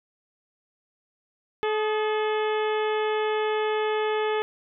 harmonic tone with a mistuned harmonic, 430 Hz, A4, 40 cents flat, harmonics 1 / 2 / 3 / 4 / 5 / 6 / 7 / 8, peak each -24 / -30 / -34 / -36 / -38 / -40 / -41 / -42 dBFS, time 1.63-4.42 s, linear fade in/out 0 ms, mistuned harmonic 3, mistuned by -48 cents, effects none

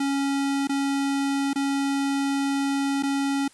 square tone with dropouts, 277.2 Hz, C#4, in tune, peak -23 dBFS, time 0-3.48 s, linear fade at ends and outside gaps 5 ms, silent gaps 0.673-0.693 / 1.533-1.557 / 3.026-3.033 s, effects white hiss -54 dBFS RMS until 3.53 s + resampled to 24000 Hz

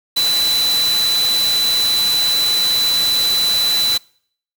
sine tone in noise, 3990 Hz, B7, 17 cents sharp, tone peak -14 dBFS, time 0.16-3.98 s, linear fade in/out 10 ms, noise white, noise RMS -23 dBFS, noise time 0.16-3.98 s, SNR +6 dB, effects noise-tail reverb RT60 0.6 s tail -25 dB re dry

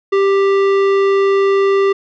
sine tone with tanh clipping, 393.3 Hz, G4, 6 cents sharp, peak -12 dBFS, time 0.12-1.93 s, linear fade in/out 10 ms, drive 15 dB, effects none

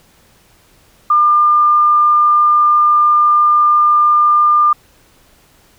sine tone, 1201 Hz, D6, 38 cents sharp, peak -7 dBFS, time 1.1-4.73 s, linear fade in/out 5 ms, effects pink hiss -50 dBFS RMS until 5.78 s

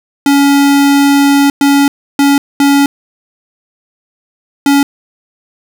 square tone bursts at uneven times, 281.3 Hz, C#4, 26 cents sharp, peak -6 dBFS, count 5, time 0.26-1.5 / 1.61-1.88 / 2.19-2.38 / 2.6-2.86 / 4.66-4.83 s, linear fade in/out 2 ms, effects none

